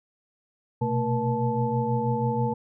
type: tone cluster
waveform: sine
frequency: 121.6 / 127.8 / 225.7 / 477.4 / 873 Hz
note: B2 / C3 / A3 / A#4 / A5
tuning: -26 / -40 / +44 / +41 / -14 cents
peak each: -29 dBFS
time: 0.81-2.54 s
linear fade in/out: 10 ms
effects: none